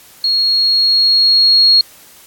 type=tone with level ramp; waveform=sine; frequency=4300 Hz; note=C8; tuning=47 cents sharp; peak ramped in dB=-11 to -5 dBFS; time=0.24-1.81 s; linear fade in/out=2 ms; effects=white hiss -42 dBFS RMS until 2.26 s + AAC 64 kbps